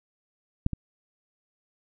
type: clicks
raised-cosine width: 5 ms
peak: -10 / -18 dBFS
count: 2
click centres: 0.664 / 0.733 s
effects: none